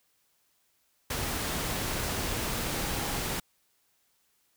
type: tone in noise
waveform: sine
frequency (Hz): 815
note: G#5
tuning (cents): -33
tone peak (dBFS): -43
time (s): 2.76-3.19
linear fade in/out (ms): 5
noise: pink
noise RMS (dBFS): -32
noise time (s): 1.1-3.4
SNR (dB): -14
effects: white hiss -71 dBFS RMS until 4.56 s